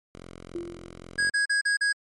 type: tone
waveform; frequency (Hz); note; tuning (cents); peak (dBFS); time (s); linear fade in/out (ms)
5% pulse; 43.72; F1; +3; -31; 0.15-1.3; 0
type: tone with exponential decay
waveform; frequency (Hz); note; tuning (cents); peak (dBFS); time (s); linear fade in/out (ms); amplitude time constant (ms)
sine; 343.3; F4; -30; -28; 0.55-1.11; 2; 120
type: tone bursts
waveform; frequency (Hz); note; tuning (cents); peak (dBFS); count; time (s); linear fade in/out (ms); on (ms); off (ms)
square; 1650; G#6; -12; -22; 5; 1.18-1.928; 10; 120; 37
effects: MP3 48 kbps